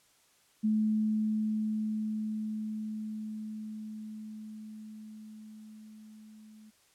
sine tone with level ramp, 215.7 Hz, A3, 34 cents flat, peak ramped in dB -24 to -51 dBFS, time 0.63-6.71 s, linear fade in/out 20 ms, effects white hiss -66 dBFS RMS until 6.94 s + low-pass 11000 Hz 12 dB/octave

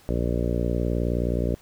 harmonic tone, 59.3 Hz, A#1, 30 cents sharp, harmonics 1 / 2 / 3 / 4 / 5 / 6 / 7 / 8 / 9 / 10, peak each -26 / -29 / -31 / -32 / -33 / -34 / -34 / -35 / -36 / -36 dBFS, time 0.09-1.55 s, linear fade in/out 0 ms, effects pink hiss -54 dBFS RMS until 1.61 s

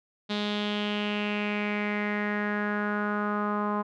sawtooth tone with low-pass filter sweep, 207.7 Hz, G#3, in tune, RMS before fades -29 dBFS, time 0.29-3.83 s, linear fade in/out 20 ms, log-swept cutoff 3800 to 1100 Hz, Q 4.5, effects none

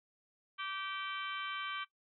harmonic tone, 387.6 Hz, G4, 20 cents flat, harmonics 3 / 4 / 5 / 6 / 7 / 8 / 9 / 10, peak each -41 / -44 / -54 / -45 / -55 / -44 / -56 / -56 dBFS, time 0.58-1.85 s, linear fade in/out 20 ms, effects noise-tail reverb RT60 0.1 s tail -18 dB re dry

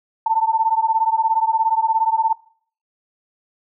sine beating tone pair, 886 / 903 Hz, A5 / A5, +12 / +45 cents, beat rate 17 Hz, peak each -18 dBFS, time 0.26-2.33 s, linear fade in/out 5 ms, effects noise-tail reverb RT60 0.5 s tail -21 dB re dry

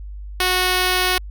5% pulse tone, 367 Hz, F#4, 14 cents flat, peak -5 dBFS, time 0.4-1.18 s, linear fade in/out 2 ms, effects added 50 Hz sine -30 dBFS peak until 1.3 s

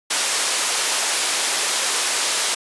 white band-pass noise, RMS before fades -21 dBFS, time 0.1-2.55 s, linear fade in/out 10 ms, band 450 to 10000 Hz, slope 12 dB/octave, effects resampled to 24000 Hz

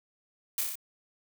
blue noise with echo, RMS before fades -29 dBFS, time 0.58-0.61 s, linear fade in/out 2 ms, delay 29 ms, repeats 5, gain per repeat -2 dB, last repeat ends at 0.755 s, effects none

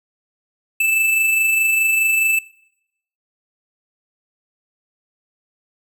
square tone with amplitude modulation, 2637 Hz, E7, in tune, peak -14 dBFS, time 0.8-2.39 s, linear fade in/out 5 ms, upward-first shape sine, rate 24.8 Hz, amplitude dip 35%, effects noise-tail reverb RT60 0.8 s tail -22 dB re dry

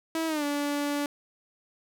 sawtooth tone with pitch glide, 324.3 to 288.9 Hz, E4 to D4, -28 to -28 cents, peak -23 dBFS, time 0.15-1.06 s, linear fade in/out 2 ms, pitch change -200 cents, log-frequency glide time 0.27-0.44 s, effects none

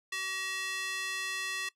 square tone with high-pass filter, 380 Hz, F#4, 46 cents sharp, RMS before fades -36 dBFS, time 0.12-1.69 s, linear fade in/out 5 ms, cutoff 2000 Hz, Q 1.3, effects noise-tail reverb RT60 0.1 s tail -19 dB re dry + low-pass 10000 Hz 12 dB/octave

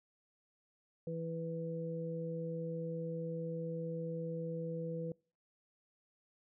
harmonic tone, 164.81 Hz, E3, in tune, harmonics 1 / 2 / 3, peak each -40 / -49 / -40 dBFS, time 1.07-5.12 s, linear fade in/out 2 ms, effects noise-tail reverb RT60 0.4 s tail -26 dB re dry

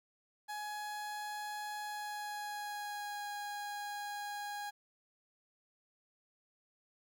30% pulse tone with pitch glide, 839 to 822.2 Hz, G#5 to G#5, +17 to -18 cents, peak -37 dBFS, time 0.48-4.71 s, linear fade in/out 20 ms, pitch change -35 cents, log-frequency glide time 1.83-3.29 s, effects 12-bit

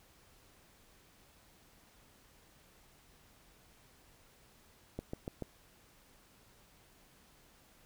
click train, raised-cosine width 2 ms, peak -25 dBFS, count 4, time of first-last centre 4.99-5.423 s, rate 6.93 Hz, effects pink hiss -64 dBFS RMS until 7.85 s

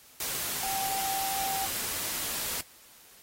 sine tone in noise, 776 Hz, G5, 18 cents flat, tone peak -33 dBFS, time 0.63-1.66 s, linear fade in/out 2 ms, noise white, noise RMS -33 dBFS, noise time 0.2-2.61 s, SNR -3 dB, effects white hiss -55 dBFS RMS until 3.22 s + AAC 48 kbps

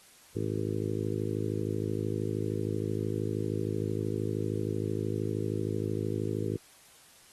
harmonic tone, 53 Hz, G#1, 36 cents sharp, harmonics 2 / 3 / 4 / 5 / 6 / 7 / 8 / 9, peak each -34 / -38 / -39 / -41 / -37 / -36 / -38 / -42 dBFS, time 0.35-6.57 s, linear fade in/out 10 ms, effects white hiss -57 dBFS RMS until 7.32 s + AAC 32 kbps

